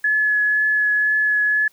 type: tone with vibrato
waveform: sine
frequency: 1704 Hz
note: G#6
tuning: 44 cents sharp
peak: -15 dBFS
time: 0.04-1.68 s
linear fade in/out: 5 ms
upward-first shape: triangle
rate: 2 Hz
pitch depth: 13 cents each way
effects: white hiss -57 dBFS RMS until 1.72 s

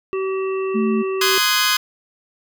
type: harmonic tone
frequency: 382.5 Hz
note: G4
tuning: 42 cents flat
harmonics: 1 / 3 / 5 / 7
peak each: -20 / -30 / -42 / -34 dBFS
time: 0.13-1.38 s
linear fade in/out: 0 ms
type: tone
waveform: sine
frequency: 220 Hz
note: A3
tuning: in tune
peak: -17 dBFS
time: 0.74-1.03 s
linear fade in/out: 20 ms
type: chord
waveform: 15% pulse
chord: Ab dominant seventh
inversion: first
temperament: just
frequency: 1038.3 / 1245.9 / 1495.1 / 1661.2 Hz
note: C6 / Eb6 / Gb6 / Ab6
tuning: -14 / +2 / +18 / 0 cents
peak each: -15 dBFS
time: 1.21-1.77 s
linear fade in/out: 5 ms
effects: none

